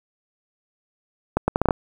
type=accelerating click train; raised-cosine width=1 ms; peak=-4 dBFS; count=7; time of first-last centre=1.37-1.708 s; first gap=110 ms; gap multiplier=0.72; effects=7-bit